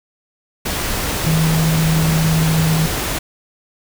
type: tone in noise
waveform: sine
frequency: 159.9 Hz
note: D#3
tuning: 48 cents sharp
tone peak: -13 dBFS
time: 1.26-2.87 s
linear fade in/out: 10 ms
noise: pink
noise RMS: -21 dBFS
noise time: 0.65-3.19 s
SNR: +5 dB
effects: none